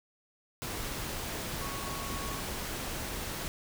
sine tone in noise, 1108.7 Hz, C#6, in tune, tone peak -42 dBFS, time 1.61-2.4 s, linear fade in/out 0 ms, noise pink, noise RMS -37 dBFS, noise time 0.62-3.48 s, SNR -8 dB, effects none

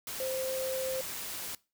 sine tone in noise, 523.3 Hz, C5, in tune, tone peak -32 dBFS, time 0.2-1.01 s, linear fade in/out 2 ms, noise white, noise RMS -39 dBFS, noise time 0.07-1.55 s, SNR +4 dB, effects noise-tail reverb RT60 0.3 s tail -22 dB re dry

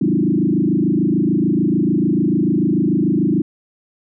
sine tone with frequency modulation, 246.9 Hz, B3, in tune, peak -13 dBFS, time 0.01-3.42 s, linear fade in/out 5 ms, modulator 26.8 Hz, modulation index 3.4, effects none

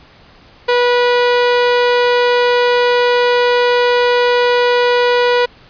sawtooth tone, 487.8 Hz, B4, 21 cents flat, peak -6 dBFS, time 0.68-5.46 s, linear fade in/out 10 ms, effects pink hiss -44 dBFS RMS until 5.69 s + resampled to 11025 Hz

